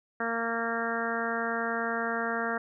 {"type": "harmonic tone", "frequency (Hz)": 230.4, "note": "A#3", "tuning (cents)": -20, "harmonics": [1, 2, 3, 4, 5, 6, 7, 8], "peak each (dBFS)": [-36, -35, -35, -40, -38, -35, -35, -38], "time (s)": [0.2, 2.58], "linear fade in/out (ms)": 5, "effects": []}